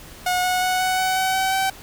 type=tone with pitch steps; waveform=sawtooth; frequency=726 / 731.9 / 737.8 / 743.8 / 749.9 / 756 / 762.1 / 768.3 Hz; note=F#5 / F#5 / F#5 / F#5 / F#5 / F#5 / G5 / G5; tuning=-33 / -19 / -5 / +9 / +23 / +37 / -49 / -35 cents; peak=-15 dBFS; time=0.26-1.7 s; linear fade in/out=5 ms; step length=180 ms; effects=pink hiss -42 dBFS RMS until 1.82 s